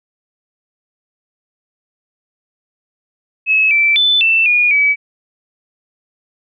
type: tone with pitch steps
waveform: sine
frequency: 2580 / 2331 / 3510 / 2667 / 2441 / 2285 Hz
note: E7 / D7 / A7 / E7 / D#7 / D7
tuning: -38 / -14 / -5 / +20 / -34 / -48 cents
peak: -9 dBFS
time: 3.46-4.96 s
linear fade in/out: 50 ms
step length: 250 ms
effects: none